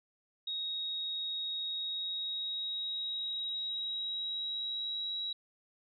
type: tone with pitch glide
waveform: sine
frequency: 3767 to 3871 Hz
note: A#7 to B7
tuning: +17 to -35 cents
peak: -34 dBFS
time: 0.47-5.33 s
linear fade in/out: 5 ms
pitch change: +48 cents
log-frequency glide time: 1.63-5.18 s
effects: none